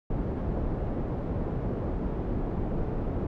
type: low-pass noise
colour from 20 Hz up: pink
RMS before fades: -30 dBFS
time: 0.1-3.27 s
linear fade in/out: 5 ms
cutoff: 530 Hz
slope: 12 dB/octave
effects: none